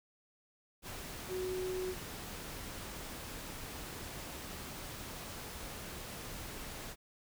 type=tone in noise; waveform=sine; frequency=370 Hz; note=F#4; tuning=in tune; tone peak=-35 dBFS; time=1.28-1.95 s; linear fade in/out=50 ms; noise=pink; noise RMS=-45 dBFS; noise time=0.82-6.96 s; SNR=+7 dB; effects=none